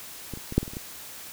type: clicks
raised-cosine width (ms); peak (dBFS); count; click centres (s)
3; -21 / -27 / -21 / -6 / -20 / -25 / -27 / -21; 8; 0.337 / 0.374 / 0.524 / 0.58 / 0.63 / 0.679 / 0.735 / 0.769
effects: white hiss -42 dBFS RMS until 1.32 s